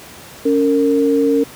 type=tone pair together; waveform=sine; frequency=279.9 / 458.9 Hz; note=C#4 / A#4; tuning=+17 / -27 cents; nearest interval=major sixth; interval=856 cents; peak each=-14 dBFS; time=0.45-1.44 s; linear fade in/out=10 ms; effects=pink hiss -37 dBFS RMS until 1.55 s + high-pass 100 Hz 12 dB/octave